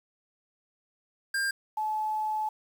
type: tone pair in turn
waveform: square / sine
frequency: 1600 / 861.4 Hz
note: G6 / A5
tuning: +35 / -37 cents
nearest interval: major seventh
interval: 1072 cents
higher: first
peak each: -27 dBFS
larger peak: neither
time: 1.34-1.51 / 1.77-2.49 s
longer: second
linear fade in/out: 5 ms
effects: 9-bit